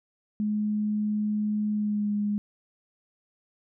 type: tone with pitch glide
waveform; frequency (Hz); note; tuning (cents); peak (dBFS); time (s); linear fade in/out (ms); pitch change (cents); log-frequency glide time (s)
sine; 210.8 to 206.8; G#3 to G#3; +26 to -7; -24; 0.4-2.38; 0; -33; 1.72-2.11
effects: none